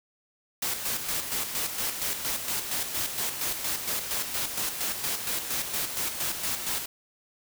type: noise with tremolo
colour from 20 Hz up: white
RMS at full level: -29 dBFS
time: 0.62-6.86 s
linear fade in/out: 5 ms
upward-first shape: square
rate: 4.3 Hz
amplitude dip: 50%
effects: none